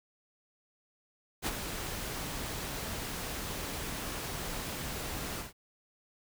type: noise with ADSR envelope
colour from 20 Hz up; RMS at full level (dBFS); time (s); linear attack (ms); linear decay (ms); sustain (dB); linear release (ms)
pink; -31; 1.42-5.53; 47; 34; -7; 150
effects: none